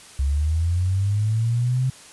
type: linear sweep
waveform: sine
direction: up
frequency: 66.5 to 131.7 Hz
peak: -18 dBFS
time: 0.19-1.9 s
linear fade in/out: 5 ms
effects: white hiss -45 dBFS RMS until 2.12 s + resampled to 24000 Hz